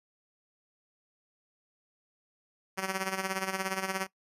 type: tone with tremolo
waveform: 5% pulse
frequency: 190.7 Hz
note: G3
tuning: 47 cents flat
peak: -17 dBFS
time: 2.77-4.07 s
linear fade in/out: 20 ms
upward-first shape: sine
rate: 17 Hz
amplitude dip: 70%
effects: noise-tail reverb RT60 0.1 s tail -19 dB re dry + resampled to 32000 Hz